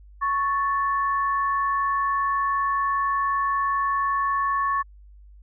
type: tone pair together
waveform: sine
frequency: 1108.7 / 1752.8 Hz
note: C#6 / A6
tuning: 0 / -7 cents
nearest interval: minor sixth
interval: 793 cents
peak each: -21 / -30 dBFS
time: 0.21-4.83 s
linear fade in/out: 20 ms
effects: added 50 Hz sine -45 dBFS peak until 5.42 s